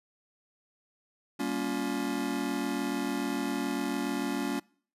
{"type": "chord", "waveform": "square", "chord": "G half-diminished seventh", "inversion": "none", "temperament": "just", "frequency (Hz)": [196, 235.2, 282.2, 352.8], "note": ["G3", "Bb3", "Db4", "F4"], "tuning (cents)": [0, 16, 31, 18], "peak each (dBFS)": [-39, -36, -33, -38], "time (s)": [1.39, 4.6], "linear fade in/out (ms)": 10, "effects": ["noise-tail reverb RT60 0.5 s tail -25 dB re dry", "resampled to 32000 Hz"]}